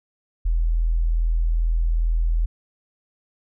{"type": "tone", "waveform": "sine", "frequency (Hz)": 41.2, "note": "E1", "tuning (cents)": 0, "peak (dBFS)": -17, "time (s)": [0.45, 2.46], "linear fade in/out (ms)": 10, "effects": []}